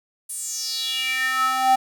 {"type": "tone with high-pass filter sweep", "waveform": "square", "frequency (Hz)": 260, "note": "C4", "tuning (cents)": -11, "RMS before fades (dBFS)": -23, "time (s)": [0.29, 1.76], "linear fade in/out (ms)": 10, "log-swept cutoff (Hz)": [9900, 720], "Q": 5.3, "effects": []}